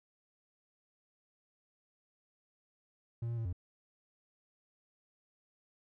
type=tone with pitch steps; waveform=triangle; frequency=116.6 / 117.6 / 114 / 88.6 Hz; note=A#2 / A#2 / A#2 / F2; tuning=+1 / +16 / -38 / +25 cents; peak=-32 dBFS; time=3.22-3.528 s; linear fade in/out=5 ms; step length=77 ms; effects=none